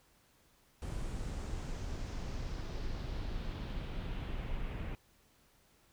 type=noise with low-pass filter sweep; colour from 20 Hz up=brown; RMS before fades=-39 dBFS; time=0.82-4.95 s; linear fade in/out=0 ms; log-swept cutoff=9300 to 2500 Hz; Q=1.9; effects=pink hiss -68 dBFS RMS until 5.92 s